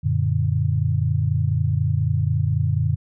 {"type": "chord", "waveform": "sine", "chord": "Gb augmented", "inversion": "none", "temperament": "equal", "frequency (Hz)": [92.5, 116.54, 146.83], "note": ["Gb2", "Bb2", "D3"], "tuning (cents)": [0, 0, 0], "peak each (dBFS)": -22, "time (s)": [0.03, 2.96], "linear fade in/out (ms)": 20, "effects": []}